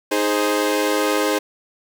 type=chord; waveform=sawtooth; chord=Ab major; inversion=second; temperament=equal; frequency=311.1 / 415.3 / 523.3 Hz; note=Eb4 / Ab4 / C5; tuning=0 / 0 / 0 cents; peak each=-18 dBFS; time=0.11-1.39 s; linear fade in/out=10 ms; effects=8-bit